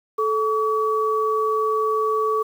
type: tone pair together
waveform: sine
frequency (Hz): 435.5 / 1138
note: A4 / C#6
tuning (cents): -18 / +45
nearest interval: octave + perfect fourth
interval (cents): 1663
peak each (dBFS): -21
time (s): 0.18-2.43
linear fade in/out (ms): 10
effects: 8-bit